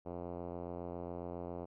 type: tone with low-pass filter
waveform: 5% pulse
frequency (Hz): 87.31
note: F2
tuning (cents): 0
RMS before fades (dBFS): -43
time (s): 0.05-1.66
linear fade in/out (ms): 20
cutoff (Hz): 610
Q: 1.1
effects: none